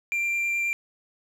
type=tone with vibrato; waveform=triangle; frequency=2371 Hz; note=D7; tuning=16 cents sharp; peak=-22 dBFS; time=0.12-0.73 s; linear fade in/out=0 ms; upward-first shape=triangle; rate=9.4 Hz; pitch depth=9 cents each way; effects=none